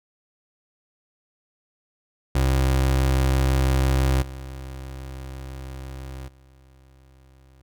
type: tone with level steps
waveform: 30% pulse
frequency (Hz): 66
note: C2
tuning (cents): +16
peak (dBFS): -15 / -31 / -48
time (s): 2.35-7.62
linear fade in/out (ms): 5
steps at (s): 4.21 / 6.27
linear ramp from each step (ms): 20
effects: none